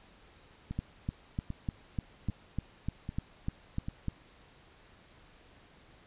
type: two click trains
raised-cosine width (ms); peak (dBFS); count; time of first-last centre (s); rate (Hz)
5; -20 / -24; 12 / 5; 0.79-4.083 / 0.71-3.885; 3.34 / 1.26
effects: pink hiss -59 dBFS RMS until 6.06 s + resampled to 8000 Hz